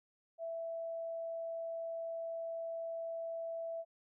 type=tone; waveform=sine; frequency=662 Hz; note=E5; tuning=7 cents sharp; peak=-38 dBFS; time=0.38-3.85 s; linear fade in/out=50 ms; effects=none